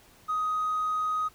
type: tone with hard clipping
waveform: sine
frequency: 1253 Hz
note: D#6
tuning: 12 cents sharp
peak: -26 dBFS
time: 0.28-1.29 s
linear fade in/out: 20 ms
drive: 1 dB
effects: pink hiss -57 dBFS RMS until 1.34 s